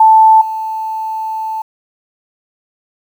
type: tone with level steps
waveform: sine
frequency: 880 Hz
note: A5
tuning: in tune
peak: -3 / -17 dBFS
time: 0-1.62 s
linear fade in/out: 5 ms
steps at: 0.41 s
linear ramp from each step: 5 ms
effects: 7-bit

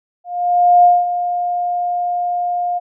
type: tone with ADSR envelope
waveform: sine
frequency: 708 Hz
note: F5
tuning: 23 cents sharp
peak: -5 dBFS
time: 0.24-2.8 s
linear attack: 600 ms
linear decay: 210 ms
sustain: -11 dB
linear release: 27 ms
effects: none

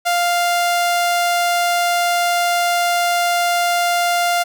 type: tone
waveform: sawtooth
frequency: 698.5 Hz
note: F5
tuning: in tune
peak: -11 dBFS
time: 0.05-4.44 s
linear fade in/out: 20 ms
effects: none

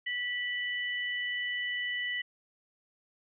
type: tone pair together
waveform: sine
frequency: 1958.2 / 2981 Hz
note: B6 / F#7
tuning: -15 / +12 cents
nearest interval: perfect fifth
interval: 727 cents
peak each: -32 / -37 dBFS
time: 0.06-2.22 s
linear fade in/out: 10 ms
effects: none

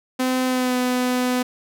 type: tone with pitch glide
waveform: sawtooth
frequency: 256.4 to 250.4 Hz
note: C4 to B3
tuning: -35 to +24 cents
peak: -15 dBFS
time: 0.19-1.43 s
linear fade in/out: 10 ms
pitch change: -41 cents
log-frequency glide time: 0.46-0.76 s
effects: none

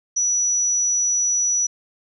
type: tone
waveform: sine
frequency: 5890 Hz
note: F#8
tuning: 9 cents flat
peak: -17 dBFS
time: 0.16-1.67 s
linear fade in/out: 10 ms
effects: none

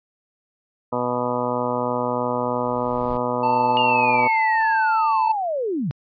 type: harmonic tone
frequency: 123.1 Hz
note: B2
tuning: 5 cents flat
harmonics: 1 / 2 / 3 / 4 / 5 / 6 / 7 / 8 / 9 / 10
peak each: -34 / -28 / -34 / -26 / -28 / -35 / -30 / -28 / -35 / -32 dBFS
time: 0.92-4.28 s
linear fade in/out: 10 ms
type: noise with exponential growth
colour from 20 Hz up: brown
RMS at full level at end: -34 dBFS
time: 2.06-3.17 s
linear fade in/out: 1 ms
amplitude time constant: 240 ms
type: tone with vibrato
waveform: triangle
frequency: 885 Hz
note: A5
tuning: 10 cents sharp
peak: -16 dBFS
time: 3.43-5.32 s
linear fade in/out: 5 ms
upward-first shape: sine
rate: 2.6 Hz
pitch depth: 12 cents each way
type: linear sweep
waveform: sine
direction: down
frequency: 2856 to 123.2 Hz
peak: -21 dBFS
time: 3.77-5.91 s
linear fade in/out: 0 ms
effects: resampled to 11025 Hz

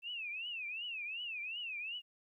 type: tone with vibrato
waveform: sine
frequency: 2637 Hz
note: E7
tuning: in tune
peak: -39 dBFS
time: 0.02-2.02 s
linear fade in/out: 50 ms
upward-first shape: triangle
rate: 2.7 Hz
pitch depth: 220 cents each way
effects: 13-bit

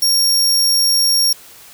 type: tone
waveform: sawtooth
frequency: 5560 Hz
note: F8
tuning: 9 cents flat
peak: -9 dBFS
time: 0.02-1.33 s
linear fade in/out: 5 ms
effects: white hiss -41 dBFS RMS until 1.73 s

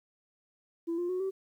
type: tone with pitch steps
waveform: sine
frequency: 335.2 / 350.6 / 366.8 / 383.7 Hz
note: E4 / F4 / F#4 / G4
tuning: +29 / +7 / -15 / -37 cents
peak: -28 dBFS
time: 0.87-1.31 s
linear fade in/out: 20 ms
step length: 110 ms
effects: tanh soft clip ceiling -27 dBFS + 11-bit

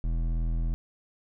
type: tone with hard clipping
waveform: sine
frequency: 41.2 Hz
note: E1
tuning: in tune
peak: -27 dBFS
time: 0.04-0.74 s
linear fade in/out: 0 ms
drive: 11 dB
effects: none

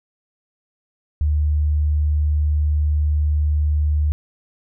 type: tone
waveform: sine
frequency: 75 Hz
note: D2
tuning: 37 cents sharp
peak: -15 dBFS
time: 1.21-4.12 s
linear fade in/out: 0 ms
effects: none

